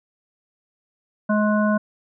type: harmonic tone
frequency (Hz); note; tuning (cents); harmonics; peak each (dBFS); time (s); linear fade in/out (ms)
211.1; G#3; +29; 1 / 3 / 5 / 7; -18 / -23 / -27 / -27; 1.29-1.78; 10
effects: none